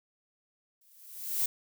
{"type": "noise with exponential growth", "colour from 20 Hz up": "violet", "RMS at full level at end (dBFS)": -26, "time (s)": [0.81, 1.46], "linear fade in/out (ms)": 5, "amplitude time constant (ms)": 140, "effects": []}